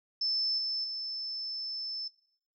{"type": "tone with level steps", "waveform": "sine", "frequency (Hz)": 5274, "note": "E8", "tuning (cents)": 0, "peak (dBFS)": [-28, -31, -35], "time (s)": [0.21, 2.08], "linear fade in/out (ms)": 5, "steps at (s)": [0.58, 0.84], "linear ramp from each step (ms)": 2, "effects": ["noise-tail reverb RT60 0.6 s tail -17 dB re dry"]}